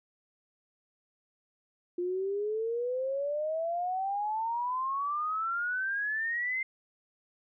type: exponential sweep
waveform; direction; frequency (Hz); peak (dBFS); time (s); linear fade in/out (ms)
sine; up; 349.2 to 2100; -29; 1.98-6.63; 5
effects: none